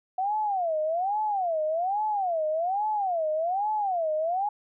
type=tone with vibrato; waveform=sine; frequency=728 Hz; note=F#5; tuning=28 cents flat; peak=-24 dBFS; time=0.18-4.49 s; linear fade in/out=5 ms; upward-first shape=sine; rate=1.2 Hz; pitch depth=290 cents each way; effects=none